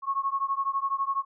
sine beating tone pair, 1091 / 1103 Hz, C#6 / C#6, -28 / -9 cents, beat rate 12 Hz, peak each -28 / -29 dBFS, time 0.02-1.25 s, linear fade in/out 50 ms, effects none

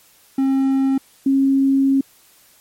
triangle / sine tone pair in turn, 268.7 / 271.4 Hz, C4 / C#4, +46 / -36 cents, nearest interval unison, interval 18 cents, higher second, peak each -12 dBFS, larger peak neither, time 0.38-0.98 / 1.26-2.01 s, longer second, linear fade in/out 5 ms, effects white hiss -52 dBFS RMS until 2.6 s + MP3 64 kbps

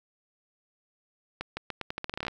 accelerating click train, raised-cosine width 0.3 ms, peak -17 dBFS, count 15, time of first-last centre 1.41-2.282 s, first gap 160 ms, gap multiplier 0.83, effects 9-bit

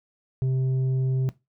sine tone with tanh clipping, 130.81 Hz, C3, in tune, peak -22 dBFS, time 0.42-1.29 s, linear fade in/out 0 ms, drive 5 dB, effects noise-tail reverb RT60 0.2 s tail -17 dB re dry

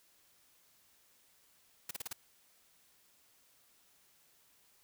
white noise bursts, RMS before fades -40 dBFS, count 5, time 1.89-2.13 s, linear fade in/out 5 ms, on 20 ms, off 35 ms, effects white hiss -68 dBFS RMS until 4.83 s

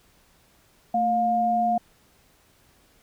sine tone pair together, 223.3 / 709 Hz, A3 / F5, +26 / +26 cents, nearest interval octave + minor sixth, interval 2000 cents, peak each -28 / -20 dBFS, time 0.94-1.78 s, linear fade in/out 5 ms, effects pink hiss -60 dBFS RMS until 3.02 s

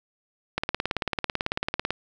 click train, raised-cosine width 0.3 ms, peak -9 dBFS, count 25, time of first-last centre 0.58-1.906 s, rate 18.1 Hz, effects none

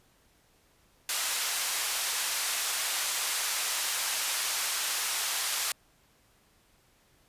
white band-pass noise, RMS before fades -31 dBFS, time 1.09-5.72 s, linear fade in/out 2 ms, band 800 to 10000 Hz, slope 12 dB/octave, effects pink hiss -65 dBFS RMS until 7.28 s + resampled to 32000 Hz

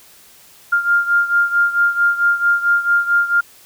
sine beating tone pair, 1400 / 1404.5 Hz, F6 / F6, +4 / +9 cents, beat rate 4.5 Hz, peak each -14 / -18 dBFS, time 0.72-3.41 s, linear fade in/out 10 ms, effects white hiss -46 dBFS RMS until 3.65 s

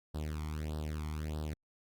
sawtooth tone with flanger, 76.6 Hz, D#2, 27 cents flat, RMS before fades -38 dBFS, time 0.14-1.54 s, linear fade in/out 10 ms, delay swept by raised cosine 0.22 to 0.93 ms, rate 1.6 Hz, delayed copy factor +0.9, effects Opus 48 kbps

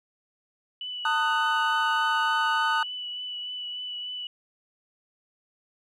sine tone with vibrato, 2966 Hz, F#7, 4 cents sharp, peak -32 dBFS, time 0.81-4.27 s, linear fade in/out 2 ms, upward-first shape triangle, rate 3.4 Hz, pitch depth 19 cents each way
triangle chord, D# diminished, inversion second, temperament just, 896 / 1244.5 / 1493.4 Hz, A5 / D#6 / F#6, +31 / 0 / +16 cents, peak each -25 dBFS, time 1.05-2.83 s, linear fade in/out 2 ms
effects none

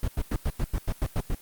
brown noise bursts, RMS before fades -25 dBFS, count 10, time 0.03-1.347 s, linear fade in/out 2 ms, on 48 ms, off 93 ms, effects white hiss -51 dBFS RMS until 1.41 s + Opus 24 kbps

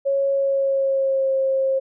sine tone with pitch glide, 551 to 534.7 Hz, C#5 to C5, -11 to +37 cents, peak -17 dBFS, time 0.05-1.8 s, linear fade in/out 20 ms, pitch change -52 cents, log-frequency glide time 0.33-1.33 s, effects none

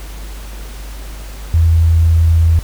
sine tone, 82.41 Hz, E2, in tune, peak -7 dBFS, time 1.54-2.59 s, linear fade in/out 0 ms, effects added 50 Hz sine -26 dBFS peak until 2.63 s + pink hiss -36 dBFS RMS until 2.63 s

